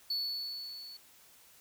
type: tone with level ramp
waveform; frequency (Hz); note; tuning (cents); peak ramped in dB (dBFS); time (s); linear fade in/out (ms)
triangle; 4435; C#8; 0; -29 to -45; 0.1-0.97; 5
effects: white hiss -60 dBFS RMS until 1.6 s